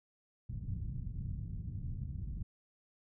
white low-pass noise, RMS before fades -40 dBFS, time 0.49-2.43 s, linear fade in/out 10 ms, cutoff 140 Hz, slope 24 dB/octave, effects none

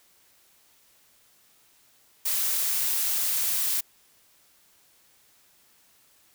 blue noise, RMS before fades -26 dBFS, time 2.25-3.81 s, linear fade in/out 10 ms, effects white hiss -61 dBFS RMS until 6.34 s

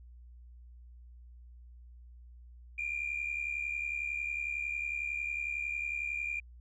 sine tone pair together, 2369 / 2440 Hz, D7 / D#7, +14 / -34 cents, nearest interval minor second, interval 52 cents, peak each -35 / -35 dBFS, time 2.78-6.4 s, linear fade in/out 5 ms, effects tanh soft clip ceiling -27 dBFS + added 60 Hz sine -50 dBFS peak until 6.6 s

